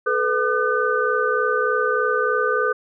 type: tone cluster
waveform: sine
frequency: 433.2 / 496.5 / 1209 / 1512 Hz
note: A4 / B4 / D6 / F#6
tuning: -27 / +9 / +50 / +37 cents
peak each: -23 dBFS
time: 0.06-2.73 s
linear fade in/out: 10 ms
effects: none